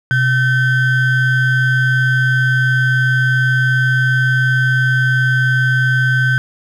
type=ring-modulated tone; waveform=triangle; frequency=830.6 Hz; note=G#5; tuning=in tune; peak=-6 dBFS; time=0.11-6.38 s; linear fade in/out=0 ms; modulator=702 Hz; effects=none